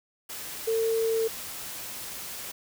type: tone in noise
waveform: sine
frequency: 449.8 Hz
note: A4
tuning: 38 cents sharp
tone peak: -23 dBFS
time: 0.67-1.28 s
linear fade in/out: 10 ms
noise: white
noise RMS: -38 dBFS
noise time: 0.29-2.52 s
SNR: +12 dB
effects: none